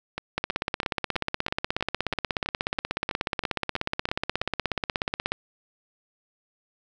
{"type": "two click trains", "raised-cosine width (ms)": 0.3, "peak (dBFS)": [-14, -9], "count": [14, 83], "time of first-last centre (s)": [[0.18, 4.415], [0.38, 5.32]], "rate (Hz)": [3.07, 16.6], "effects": []}